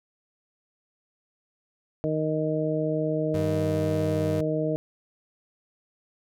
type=harmonic tone; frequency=155.5 Hz; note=D#3; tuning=1 cent flat; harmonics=1 / 2 / 3 / 4; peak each=-29 / -29 / -29 / -29 dBFS; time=2.04-4.76 s; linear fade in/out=0 ms
type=tone with vibrato; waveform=35% pulse; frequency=98 Hz; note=G2; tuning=in tune; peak=-28 dBFS; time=3.34-4.41 s; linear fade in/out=5 ms; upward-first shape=sine; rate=12 Hz; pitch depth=13 cents each way
effects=none